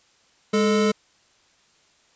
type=tone pair together; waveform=square; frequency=206 / 436.4 Hz; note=G#3 / A4; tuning=-14 / -14 cents; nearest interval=octave + minor second; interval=1300 cents; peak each=-21 dBFS; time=0.53-0.92 s; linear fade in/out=10 ms; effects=white hiss -60 dBFS RMS until 2.15 s + resampled to 16000 Hz